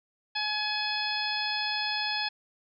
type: harmonic tone with a mistuned harmonic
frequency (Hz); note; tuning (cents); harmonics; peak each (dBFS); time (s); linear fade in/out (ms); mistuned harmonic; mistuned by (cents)
846; G#5; +32; 1 / 2 / 3 / 4 / 5 / 6; -35 / -35 / -35 / -35 / -35 / -35; 0.35-2.29; 10; 5; +16
effects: none